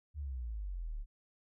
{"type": "exponential sweep", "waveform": "sine", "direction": "down", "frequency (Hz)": [77.1, 33.98], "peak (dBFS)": -37, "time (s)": [0.14, 1.06], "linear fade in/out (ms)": 50, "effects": []}